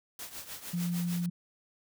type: noise with tremolo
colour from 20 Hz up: white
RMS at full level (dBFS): -40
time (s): 0.19-1.26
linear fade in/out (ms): 2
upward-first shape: triangle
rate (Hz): 6.6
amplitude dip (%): 80
type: tone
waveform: sine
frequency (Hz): 174.3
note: F3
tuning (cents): -3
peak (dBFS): -29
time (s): 0.73-1.3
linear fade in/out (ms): 10
effects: none